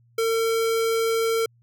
square tone, 453.3 Hz, A#4, 48 cents flat, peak -21 dBFS, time 0.18-1.46 s, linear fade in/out 5 ms, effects added 118 Hz sine -56 dBFS peak until 1.62 s

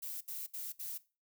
violet noise bursts, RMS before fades -42 dBFS, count 4, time 0.02-0.981 s, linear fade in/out 10 ms, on 190 ms, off 67 ms, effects noise-tail reverb RT60 0.3 s tail -18 dB re dry

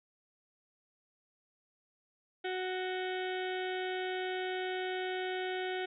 harmonic tone with a mistuned harmonic, 370 Hz, F#4, in tune, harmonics 1 / 2 / 4 / 5 / 6 / 7 / 8 / 9 / 10, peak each -36 / -40 / -43 / -46 / -46 / -54 / -48 / -51 / -51 dBFS, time 2.44-5.86 s, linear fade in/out 10 ms, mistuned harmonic 8, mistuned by +42 cents, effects none

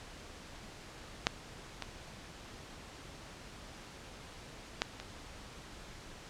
clicks, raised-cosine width 0.2 ms, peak -8 / -20 / -11 / -25 dBFS, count 4, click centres 1.269 / 1.823 / 4.819 / 5 s, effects pink hiss -50 dBFS RMS until 6.29 s + low-pass 7000 Hz 12 dB/octave

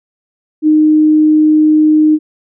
sine tone, 307.7 Hz, D#4, 19 cents flat, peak -5 dBFS, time 0.62-2.19 s, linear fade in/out 50 ms, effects none

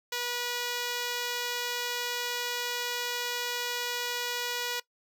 5% pulse tone, 485.3 Hz, B4, 30 cents flat, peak -19 dBFS, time 0.12-4.8 s, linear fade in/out 5 ms, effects noise-tail reverb RT60 0.1 s tail -20 dB re dry

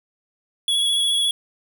square tone with vibrato, 3364 Hz, G#7, 22 cents sharp, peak -18 dBFS, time 0.68-1.31 s, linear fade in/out 2 ms, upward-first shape sine, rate 14 Hz, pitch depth 19 cents each way, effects none

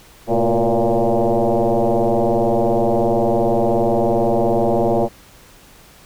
sine tone with frequency modulation, 107.4 Hz, A2, 41 cents flat, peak -13 dBFS, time 0.27-5.09 s, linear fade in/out 50 ms, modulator 116 Hz, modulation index 5.8, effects pink hiss -46 dBFS RMS until 6.05 s

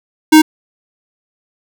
square tone, 311.1 Hz, D#4, in tune, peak -3 dBFS, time 0.32-0.42 s, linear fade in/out 10 ms, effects none

